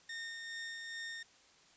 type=tone with tremolo; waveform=sawtooth; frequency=1832 Hz; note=A#6; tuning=31 cents flat; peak=-37 dBFS; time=0.09-1.23 s; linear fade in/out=5 ms; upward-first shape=sine; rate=2.4 Hz; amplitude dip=30%; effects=white hiss -64 dBFS RMS until 1.76 s + resampled to 16000 Hz